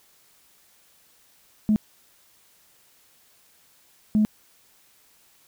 sine tone bursts at uneven times, 213.6 Hz, G#3, 49 cents sharp, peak -15 dBFS, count 2, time 1.69-1.76 / 4.15-4.25 s, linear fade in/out 0 ms, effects tanh soft clip ceiling -12 dBFS + white hiss -59 dBFS RMS until 5.47 s

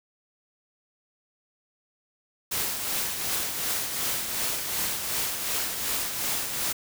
white noise with tremolo, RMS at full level -27 dBFS, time 2.51-6.73 s, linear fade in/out 10 ms, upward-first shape triangle, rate 2.7 Hz, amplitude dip 50%, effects none

